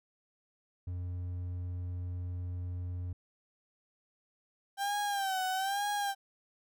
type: tone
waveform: triangle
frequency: 89.2 Hz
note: F2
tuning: 37 cents sharp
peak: -33 dBFS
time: 0.87-3.13 s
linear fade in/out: 5 ms
type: tone with vibrato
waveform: 35% pulse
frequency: 784 Hz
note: G5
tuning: in tune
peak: -29 dBFS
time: 4.77-6.15 s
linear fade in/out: 50 ms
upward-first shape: sine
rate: 1.1 Hz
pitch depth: 85 cents each way
effects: none